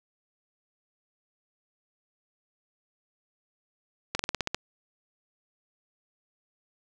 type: slowing click train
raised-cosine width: 0.2 ms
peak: -10 dBFS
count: 8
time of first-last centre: 4.15-4.546 s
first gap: 43 ms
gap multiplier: 1.09
effects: none